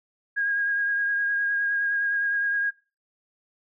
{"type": "tone with vibrato", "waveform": "sine", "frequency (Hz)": 1633, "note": "G#6", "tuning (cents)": -30, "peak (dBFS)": -22, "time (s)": [0.36, 2.71], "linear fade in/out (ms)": 20, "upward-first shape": "triangle", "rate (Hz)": 9.7, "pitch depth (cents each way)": 23, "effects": ["noise-tail reverb RT60 0.3 s tail -20 dB re dry"]}